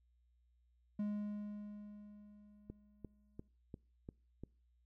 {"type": "tone with exponential decay", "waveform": "triangle", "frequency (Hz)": 207.7, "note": "G#3", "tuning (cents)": 0, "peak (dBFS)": -33, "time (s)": [0.99, 3.48], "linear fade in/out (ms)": 5, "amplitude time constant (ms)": 540}
{"type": "click train", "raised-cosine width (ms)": 3, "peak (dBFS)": -34, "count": 6, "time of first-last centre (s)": [2.7, 4.436], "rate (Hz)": 2.88}
{"effects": ["noise-tail reverb RT60 0.4 s tail -26 dB re dry", "added 60 Hz sine -70 dBFS peak until 4.85 s"]}